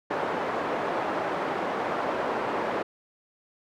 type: band-pass noise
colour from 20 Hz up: pink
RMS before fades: -29 dBFS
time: 0.1-2.83 s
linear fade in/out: 10 ms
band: 400 to 1200 Hz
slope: 12 dB/octave
effects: none